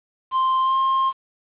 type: tone with pitch glide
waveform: triangle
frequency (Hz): 1046.5 to 1062.9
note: C6 to C6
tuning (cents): 0 to +27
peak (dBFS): -15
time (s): 0.31-1.13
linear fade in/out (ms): 50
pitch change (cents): +27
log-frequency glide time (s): 0.61-0.77
effects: resampled to 8000 Hz + 8-bit